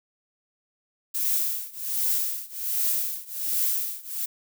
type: noise with tremolo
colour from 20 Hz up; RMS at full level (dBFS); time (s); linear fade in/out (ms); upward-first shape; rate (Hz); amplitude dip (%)
violet; -23; 1.14-4.26; 10; triangle; 1.3; 95
effects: none